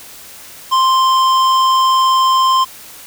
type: tone with hard clipping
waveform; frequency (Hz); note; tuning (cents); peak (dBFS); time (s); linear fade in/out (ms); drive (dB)
triangle; 1046.5; C6; 0; -11; 0.71-2.65; 20; 15
effects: white hiss -36 dBFS RMS until 3.06 s